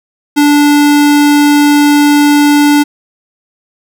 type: tone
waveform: square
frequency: 291.8 Hz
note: D4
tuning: 11 cents flat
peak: -5 dBFS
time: 0.36-2.84 s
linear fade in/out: 20 ms
effects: none